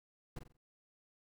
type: noise with echo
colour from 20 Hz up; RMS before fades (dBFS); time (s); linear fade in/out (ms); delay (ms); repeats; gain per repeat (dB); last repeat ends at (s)
brown; -42; 0.36-0.39; 5; 45; 4; -8; 0.57
effects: none